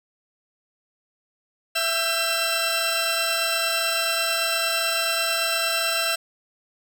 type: tone cluster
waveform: 25% pulse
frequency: 662 / 1352 / 1579 / 2695 / 4020 Hz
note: E5 / E6 / G6 / E7 / B7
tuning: +7 / +43 / +12 / +38 / +30 cents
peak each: -24 / -29 / -25 / -22 / -24 dBFS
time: 1.75-6.16 s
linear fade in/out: 10 ms
effects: none